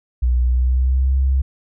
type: tone with pitch glide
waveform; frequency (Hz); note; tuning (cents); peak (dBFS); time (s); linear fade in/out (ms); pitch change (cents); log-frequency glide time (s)
sine; 61.3 to 66.46; B1 to C2; -12 to +28; -13; 0.22-1.42; 10; +140; 0.43-1.15
effects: none